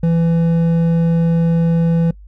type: tone with hard clipping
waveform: triangle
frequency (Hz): 166.8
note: E3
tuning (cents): +21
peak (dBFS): -13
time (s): 0.03-2.11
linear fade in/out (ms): 5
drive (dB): 10
effects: noise-tail reverb RT60 0.1 s tail -23 dB re dry + added 50 Hz sine -36 dBFS peak until 2.27 s